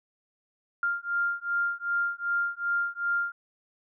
sine beating tone pair, 1396.9 / 1399.5 Hz, F6 / F6, 0 / +3 cents, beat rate 2.6 Hz, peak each -29 dBFS, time 0.83-3.32 s, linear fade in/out 2 ms, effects none

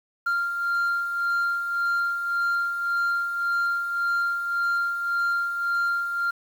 sine beating tone pair, 1390 / 1391.8 Hz, F6 / F6, -9 / -6 cents, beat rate 1.8 Hz, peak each -29 / -21 dBFS, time 0.26-6.31 s, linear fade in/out 10 ms, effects tanh soft clip ceiling -20 dBFS + 8-bit

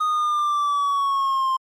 triangle linear sweep, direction down, 1244.5 to 1046.5 Hz, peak -17 dBFS, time 0-1.57 s, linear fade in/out 10 ms, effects Opus 32 kbps

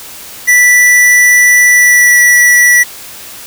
square tone with pitch glide, 1969 to 1950.9 Hz, B6 to B6, -6 to -22 cents, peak -4 dBFS, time 0.47-2.84 s, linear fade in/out 20 ms, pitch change -16 cents, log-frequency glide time 1.72-2.17 s, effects white hiss -29 dBFS RMS until 3.46 s

